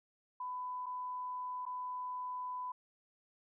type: tone with dropouts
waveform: sine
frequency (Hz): 1000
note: B5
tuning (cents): +21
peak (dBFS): -38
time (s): 0.4-2.72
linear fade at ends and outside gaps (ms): 5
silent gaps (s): 0.86-0.864 / 1.654-1.663
effects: none